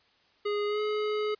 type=tone with pitch glide; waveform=square; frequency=413.7 to 423.4 Hz; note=G#4 to G#4; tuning=-7 to +33 cents; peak=-28 dBFS; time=0.45-1.35 s; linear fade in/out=10 ms; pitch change=+40 cents; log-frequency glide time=0.67-0.8 s; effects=white hiss -65 dBFS RMS until 1.39 s + resampled to 11025 Hz